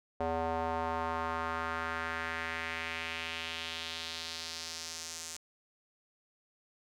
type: tone with band-pass filter sweep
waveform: square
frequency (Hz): 82.1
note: E2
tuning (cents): -6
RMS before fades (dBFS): -37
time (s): 0.2-5.37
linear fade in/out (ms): 5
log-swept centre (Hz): 670 to 7000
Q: 2.1
effects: none